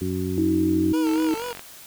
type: harmonic tone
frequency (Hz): 92.5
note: F#2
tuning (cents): 0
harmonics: 1 / 2 / 3 / 4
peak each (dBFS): -29 / -29 / -29 / -29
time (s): 0.01-0.93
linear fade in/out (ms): 5
type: tone with pitch glide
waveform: sine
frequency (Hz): 319.9 to 317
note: D#4 to D#4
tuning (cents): +48 to +32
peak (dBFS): -19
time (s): 0.38-1.34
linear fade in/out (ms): 0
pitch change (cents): -16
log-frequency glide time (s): 0.48-0.66
type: tone with vibrato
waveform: 25% pulse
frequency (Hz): 466.2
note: A#4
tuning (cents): 0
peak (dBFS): -25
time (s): 0.93-1.53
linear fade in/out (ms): 10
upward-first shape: sine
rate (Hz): 4.2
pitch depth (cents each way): 96
type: click train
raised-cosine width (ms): 0.3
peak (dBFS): -20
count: 25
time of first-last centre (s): 1.07-1.594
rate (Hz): 45.8
effects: white hiss -44 dBFS RMS until 1.86 s